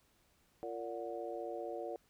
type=harmonic tone with a mistuned harmonic; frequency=115.3 Hz; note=A#2; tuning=19 cents flat; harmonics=3 / 4 / 5 / 6; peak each=-45 / -44 / -44 / -46 dBFS; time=0.63-1.96 s; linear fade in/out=0 ms; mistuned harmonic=6; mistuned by=+96 cents; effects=pink hiss -72 dBFS RMS until 2.09 s